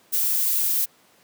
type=noise; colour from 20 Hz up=violet; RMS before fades=-22 dBFS; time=0.12-0.86 s; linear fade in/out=20 ms; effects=pink hiss -57 dBFS RMS until 1.23 s + high-pass 200 Hz 12 dB/octave